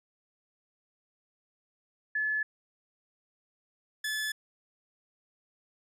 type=tone pair in turn; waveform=sine / sawtooth; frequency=1721 / 1727.7 Hz; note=A6 / A6; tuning=-39 / -32 cents; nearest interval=unison; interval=7 cents; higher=second; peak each=-27 dBFS; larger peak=neither; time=2.15-2.43 / 4.04-4.32 s; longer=neither; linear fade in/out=5 ms; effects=resampled to 32000 Hz